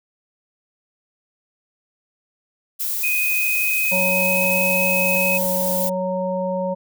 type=noise; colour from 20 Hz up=violet; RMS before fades=-24 dBFS; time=2.79-5.9 s; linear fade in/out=20 ms
type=tone with pitch glide; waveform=sine; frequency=2500 to 2553 Hz; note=D#7 to D#7; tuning=+8 to +44 cents; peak=-19 dBFS; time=3.03-5.38 s; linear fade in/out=10 ms; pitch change=+36 cents; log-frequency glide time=3.28-4.61 s
type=harmonic tone; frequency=185 Hz; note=F#3; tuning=in tune; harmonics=1 / 3 / 5; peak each=-26 / -22 / -29 dBFS; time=3.91-6.75 s; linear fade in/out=20 ms
effects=none